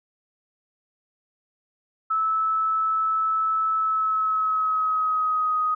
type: tone with pitch glide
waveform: sine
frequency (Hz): 1306 to 1251.4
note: E6 to D#6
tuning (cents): -17 to +10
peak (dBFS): -20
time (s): 2.1-5.75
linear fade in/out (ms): 10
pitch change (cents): -73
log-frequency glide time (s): 3.75-5.6
effects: none